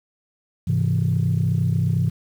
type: chord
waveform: sine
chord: Ab augmented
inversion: none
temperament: equal with one note detuned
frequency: 102.4 / 130.81 / 164.81 Hz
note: Ab2 / C3 / E3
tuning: -24 / 0 / 0 cents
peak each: -21 dBFS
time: 0.67-2.1 s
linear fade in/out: 10 ms
effects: tanh soft clip ceiling -11 dBFS + 8-bit